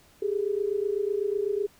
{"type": "tone pair together", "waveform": "sine", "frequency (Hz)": [395.5, 423.5], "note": ["G4", "G#4"], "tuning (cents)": [15, 34], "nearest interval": "minor second", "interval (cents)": 119, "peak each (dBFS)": [-27, -28], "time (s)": [0.22, 1.67], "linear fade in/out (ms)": 5, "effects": ["pink hiss -58 dBFS RMS until 1.79 s"]}